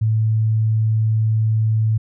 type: tone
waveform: sine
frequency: 110 Hz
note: A2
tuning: in tune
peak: -14 dBFS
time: 0.01-1.98 s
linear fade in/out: 10 ms
effects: none